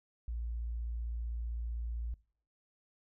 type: tone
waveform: sine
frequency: 57.8 Hz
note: A#1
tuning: 14 cents flat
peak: -35 dBFS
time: 0.28-2.14 s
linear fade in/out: 0 ms
effects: noise-tail reverb RT60 0.5 s tail -22 dB re dry